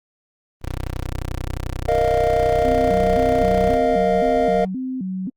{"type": "tone", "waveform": "15% pulse", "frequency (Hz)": 31.36, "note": "B0", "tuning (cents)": 27, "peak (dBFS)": -18, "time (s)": [0.61, 3.79], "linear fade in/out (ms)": 50}
{"type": "chord", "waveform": "triangle", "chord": "Bb suspended fourth", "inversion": "none", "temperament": "equal", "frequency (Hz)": [466.2, 622.3, 698.5], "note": ["Bb4", "Eb5", "F5"], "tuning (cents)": [0, 0, 0], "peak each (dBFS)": -18, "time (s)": [1.88, 4.65], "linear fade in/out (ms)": 5}
{"type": "noise", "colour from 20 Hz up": "brown", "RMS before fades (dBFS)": -35, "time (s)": [2.36, 4.65], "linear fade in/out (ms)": 5}
{"type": "tone with vibrato", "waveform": "sine", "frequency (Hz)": 220, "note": "A3", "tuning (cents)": 0, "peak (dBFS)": -23, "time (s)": [2.64, 5.3], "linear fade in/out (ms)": 10, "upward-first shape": "square", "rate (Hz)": 1.9, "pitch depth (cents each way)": 280}
{"effects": ["Opus 32 kbps"]}